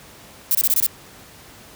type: noise bursts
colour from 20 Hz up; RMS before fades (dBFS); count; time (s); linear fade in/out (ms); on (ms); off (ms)
violet; -17; 6; 0.51-0.864; 0; 39; 24
effects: pink hiss -44 dBFS RMS until 1.75 s + high-pass 60 Hz 12 dB/octave